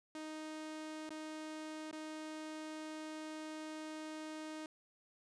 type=tone with dropouts; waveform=sawtooth; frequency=311.1 Hz; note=D#4; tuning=in tune; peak=-40 dBFS; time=0.15-4.66 s; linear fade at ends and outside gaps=2 ms; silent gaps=1.093-1.105 / 1.913-1.928 s; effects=resampled to 22050 Hz